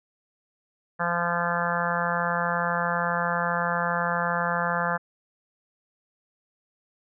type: harmonic tone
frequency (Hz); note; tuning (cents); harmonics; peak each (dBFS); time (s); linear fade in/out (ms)
172.4; F3; -22; 1 / 3 / 4 / 5 / 6 / 7 / 8 / 9 / 10; -32 / -32 / -32 / -32 / -32 / -32 / -32 / -32 / -32; 0.99-4.98; 20
effects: none